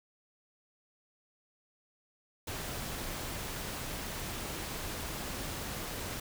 pink noise, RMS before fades -39 dBFS, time 2.47-6.2 s, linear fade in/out 5 ms, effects none

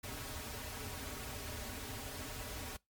pink noise with comb filter, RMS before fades -44 dBFS, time 0.03-2.77 s, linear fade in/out 10 ms, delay 5.8 ms, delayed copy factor -0.95, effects noise-tail reverb RT60 0.2 s tail -24 dB re dry + MP3 96 kbps

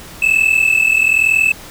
triangle tone pair together, 2596 / 2637 Hz, E7 / E7, -27 / 0 cents, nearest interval unison, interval 27 cents, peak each -12 / -11 dBFS, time 0.22-1.52 s, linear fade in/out 5 ms, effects pink hiss -35 dBFS RMS until 1.7 s

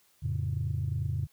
sine chord, F augmented, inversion none, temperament equal, 87.31 / 110 / 138.59 Hz, F2 / A2 / C#3, 0 / 0 / 0 cents, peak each -32 dBFS, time 0.22-1.27 s, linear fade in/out 20 ms, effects tanh soft clip ceiling -21 dBFS + white hiss -66 dBFS RMS until 1.32 s

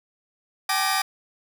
sawtooth tone cluster, 770 / 845 / 1185 / 1877 / 4881 Hz, G5 / G#5 / D6 / A#6 / D#8, -31 / +30 / +15 / +11 / -34 cents, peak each -22 / -26 / -23 / -26 / -26 dBFS, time 0.69-1.02 s, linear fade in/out 5 ms, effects none

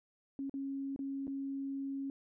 sine tone with dropouts, 273.9 Hz, C#4, 21 cents flat, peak -36 dBFS, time 0.39-2.1 s, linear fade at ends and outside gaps 1 ms, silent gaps 0.496-0.54 / 0.962-0.991 / 1.27-1.278 s, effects none

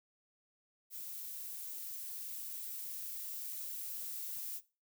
violet noise with level ramp, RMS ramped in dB -45 to -42 dBFS, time 0.9-4.61 s, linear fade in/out 50 ms, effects noise-tail reverb RT60 0.3 s tail -18 dB re dry

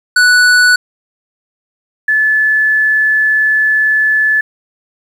square / sine tone pair in turn, 1480 / 1731.1 Hz, F#6 / A6, 0 / -29 cents, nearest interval minor third, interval 271 cents, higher second, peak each -6 / -8 dBFS, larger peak first, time 0.16-0.76 / 2.08-4.41 s, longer second, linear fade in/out 5 ms, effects low-pass 9000 Hz 12 dB/octave + 7-bit

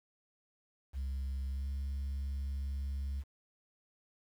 sine tone with pitch glide, 67 to 68.72 Hz, C2 to C#2, +42 to -14 cents, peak -32 dBFS, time 0.93-3.24 s, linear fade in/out 50 ms, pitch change +44 cents, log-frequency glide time 1.51-1.66 s, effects tanh soft clip ceiling -33 dBFS + 10-bit

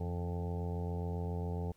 harmonic tone with a mistuned harmonic, 87.31 Hz, F2, in tune, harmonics 1 / 2 / 3 / 4 / 5 / 6 / 7 / 8 / 9 / 10, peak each -36 / -40 / -50 / -52 / -44 / -52 / -55 / -55 / -50 / -54 dBFS, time 0-1.72 s, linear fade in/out 5 ms, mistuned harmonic 2, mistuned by -59 cents, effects pink hiss -70 dBFS RMS until 1.76 s

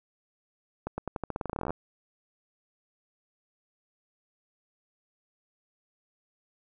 accelerating click train, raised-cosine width 1 ms, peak -18 dBFS, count 20, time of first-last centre 0.87-1.706 s, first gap 110 ms, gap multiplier 0.88, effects none

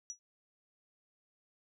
sine tone with exponential decay, 5850 Hz, F#8, 21 cents flat, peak -35 dBFS, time 0.1-0.19 s, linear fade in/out 0 ms, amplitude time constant 18 ms, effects none

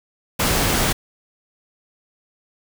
pink noise, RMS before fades -19 dBFS, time 0.39-0.93 s, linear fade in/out 10 ms, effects none

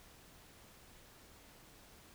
silence, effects pink hiss -60 dBFS RMS until 2.14 s

